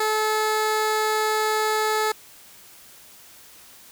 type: tone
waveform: 15% pulse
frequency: 431.9 Hz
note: A4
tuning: 32 cents flat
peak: -14 dBFS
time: 0-2.12 s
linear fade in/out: 5 ms
effects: white hiss -48 dBFS RMS until 3.91 s